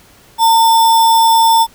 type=tone with sample-and-hold; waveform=sine; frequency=907 Hz; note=A#5; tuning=48 cents flat; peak=-6 dBFS; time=0.38-1.67 s; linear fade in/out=50 ms; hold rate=4410 Hz; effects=pink hiss -45 dBFS RMS until 1.74 s